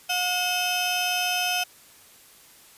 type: tone cluster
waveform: 30% pulse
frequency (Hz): 721 / 2575 / 3078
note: F#5 / E7 / G7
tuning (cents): -45 / -41 / -32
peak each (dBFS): -25 / -24 / -26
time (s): 0.09-1.64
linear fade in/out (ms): 10
effects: white hiss -52 dBFS RMS until 2.77 s + resampled to 32000 Hz